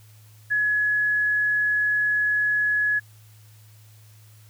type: tone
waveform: sine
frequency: 1691 Hz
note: G#6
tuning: 31 cents sharp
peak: -19 dBFS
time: 0.5-3 s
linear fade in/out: 20 ms
effects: added 107 Hz sine -48 dBFS peak until 4.49 s + white hiss -57 dBFS RMS until 4.49 s